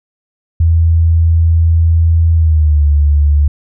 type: tone with pitch glide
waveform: sine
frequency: 82.5 to 73.08 Hz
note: E2 to D2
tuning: +2 to -8 cents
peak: -6 dBFS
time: 0.6-3.48 s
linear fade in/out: 5 ms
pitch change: -210 cents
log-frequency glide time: 2.34-2.84 s
effects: none